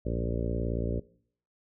harmonic tone with a mistuned harmonic, 58.27 Hz, A#1, in tune, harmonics 1 / 2 / 3 / 4 / 5 / 6 / 7 / 8 / 9 / 10, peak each -32 / -35 / -37 / -38 / -39 / -40 / -40 / -41 / -42 / -42 dBFS, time 0.05-1 s, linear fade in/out 10 ms, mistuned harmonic 1, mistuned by +80 cents, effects noise-tail reverb RT60 0.6 s tail -21 dB re dry

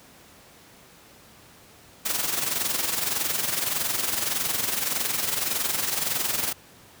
white noise with amplitude modulation, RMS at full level -24 dBFS, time 2.05-6.53 s, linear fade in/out 10 ms, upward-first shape sine, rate 21.7 Hz, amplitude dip 60%, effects pink hiss -51 dBFS RMS until 7 s + high-pass 80 Hz 12 dB/octave

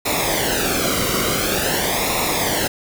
pink noise with flanger, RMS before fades -20 dBFS, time 0.05-2.68 s, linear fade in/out 10 ms, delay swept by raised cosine 0.64 to 1.18 ms, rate 0.47 Hz, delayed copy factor -0.75, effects none

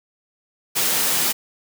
white high-pass noise, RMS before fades -20 dBFS, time 0.75-1.33 s, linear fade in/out 20 ms, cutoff 120 Hz, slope 96 dB/octave, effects none

